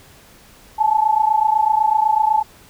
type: tone pair together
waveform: sine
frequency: 852 / 880 Hz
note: G#5 / A5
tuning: +44 / 0 cents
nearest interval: minor second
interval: 56 cents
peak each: -16 dBFS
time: 0.78-2.43 s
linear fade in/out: 20 ms
effects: pink hiss -47 dBFS RMS until 2.69 s